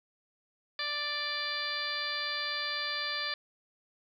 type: harmonic tone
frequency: 588 Hz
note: D5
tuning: 2 cents sharp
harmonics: 1 / 2 / 3 / 4 / 5 / 6 / 7 / 8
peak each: -46 / -41 / -37 / -41 / -46 / -39 / -40 / -38 dBFS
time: 0.79-3.34 s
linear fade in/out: 2 ms
effects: 11-bit